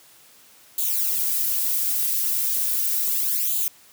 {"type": "noise with flanger", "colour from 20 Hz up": "violet", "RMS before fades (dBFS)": -23, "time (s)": [0.78, 3.68], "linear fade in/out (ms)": 2, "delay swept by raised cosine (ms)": [0.27, 5.07], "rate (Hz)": 0.36, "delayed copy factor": 0.85, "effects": ["white hiss -52 dBFS RMS until 3.92 s", "high-pass 80 Hz 12 dB/octave"]}